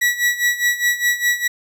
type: tone with tremolo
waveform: 40% pulse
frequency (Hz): 1938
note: B6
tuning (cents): -33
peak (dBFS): -12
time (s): 0.01-1.48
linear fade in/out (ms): 10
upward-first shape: sine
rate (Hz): 4.9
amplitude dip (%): 80
effects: none